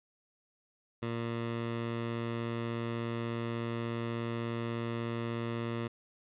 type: tone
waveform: 15% pulse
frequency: 116.54 Hz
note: A#2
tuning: in tune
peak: -27 dBFS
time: 1.02-5.88 s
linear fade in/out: 10 ms
effects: resampled to 8000 Hz + 11-bit